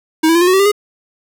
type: tone with pitch steps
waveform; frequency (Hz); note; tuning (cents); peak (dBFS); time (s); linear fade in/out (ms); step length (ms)
square; 317.4 / 329.7 / 342.5 / 355.9 / 369.7 / 384.1 / 399 / 414.5; D#4 / E4 / F4 / F4 / F#4 / G4 / G4 / G#4; +35 / 0 / -34 / +33 / -1 / -35 / +31 / -3; -9; 0.23-0.718; 10; 61
effects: 7-bit